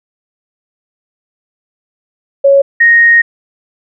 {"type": "tone pair in turn", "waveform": "sine", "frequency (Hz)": [554.4, 1864.8], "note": ["C#5", "A#6"], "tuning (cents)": [0, 0], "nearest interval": "octave + major sixth", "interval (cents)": 2100, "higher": "second", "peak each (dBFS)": -3, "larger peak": "neither", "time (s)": [[2.44, 2.62], [2.8, 3.22]], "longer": "second", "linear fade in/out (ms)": 10, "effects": []}